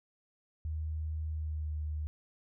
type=tone with pitch glide; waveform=sine; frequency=78.1 to 76.23 Hz; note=D#2 to D#2; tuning=+7 to -35 cents; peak=-33 dBFS; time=0.65-2.07 s; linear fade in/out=0 ms; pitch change=-42 cents; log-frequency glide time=1.31-1.74 s; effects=none